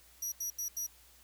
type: tone bursts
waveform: sawtooth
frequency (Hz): 5800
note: F#8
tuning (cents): -35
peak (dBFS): -32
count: 4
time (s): 0.22-0.866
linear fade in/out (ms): 5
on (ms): 100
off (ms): 82
effects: added 60 Hz sine -65 dBFS peak until 1.23 s + white hiss -61 dBFS RMS until 1.23 s